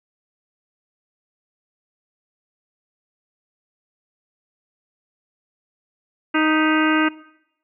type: harmonic tone with a mistuned harmonic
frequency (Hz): 311.1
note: D#4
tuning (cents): 0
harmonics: 1 / 2 / 3 / 4 / 5 / 6 / 7 / 8 / 9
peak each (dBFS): -18 / -29 / -27 / -24 / -23 / -28 / -32 / -29 / -29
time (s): 6.34-7.09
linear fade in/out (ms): 10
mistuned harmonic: 6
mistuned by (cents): +89
effects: noise-tail reverb RT60 0.8 s tail -20 dB re dry